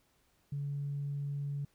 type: tone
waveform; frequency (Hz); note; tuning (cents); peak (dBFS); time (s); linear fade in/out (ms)
sine; 142.3; C#3; +46; -33; 0.52-1.65; 5
effects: tanh soft clip ceiling -29 dBFS + pink hiss -72 dBFS RMS until 1.74 s